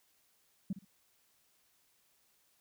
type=tone with echo; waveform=sine; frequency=193.1 Hz; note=G3; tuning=26 cents flat; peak=-31 dBFS; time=0.7-0.73 s; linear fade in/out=5 ms; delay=60 ms; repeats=2; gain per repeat=-13 dB; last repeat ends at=0.85 s; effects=tanh soft clip ceiling -28 dBFS + white hiss -72 dBFS RMS until 2.6 s